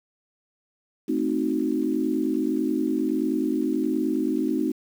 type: chord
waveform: sine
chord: A diminished seventh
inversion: none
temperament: equal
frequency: 220 / 261.6 / 311.1 / 370 Hz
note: A3 / C4 / Eb4 / Gb4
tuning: 0 / 0 / 0 / 0 cents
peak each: -30 / -26 / -25 / -30 dBFS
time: 1.08-4.72 s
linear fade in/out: 10 ms
effects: 8-bit